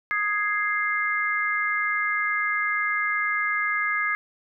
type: chord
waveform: sine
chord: Ab major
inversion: second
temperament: equal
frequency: 1244.5 / 1661.2 / 2093 Hz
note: Eb6 / Ab6 / C7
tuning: 0 / 0 / 0 cents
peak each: -28 / -26 / -26 dBFS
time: 0.11-4.15 s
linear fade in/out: 0 ms
effects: none